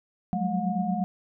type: tone cluster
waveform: sine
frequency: 181.5 / 190.1 / 213.2 / 720 Hz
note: F#3 / F#3 / G#3 / F#5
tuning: -33 / +47 / +46 / -47 cents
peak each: -30 dBFS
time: 0.33-1.04 s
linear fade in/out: 0 ms
effects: none